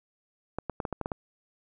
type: clicks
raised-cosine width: 1 ms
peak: -17 dBFS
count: 8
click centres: 0.586 / 0.697 / 0.802 / 0.852 / 0.927 / 1.013 / 1.059 / 1.118 s
effects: none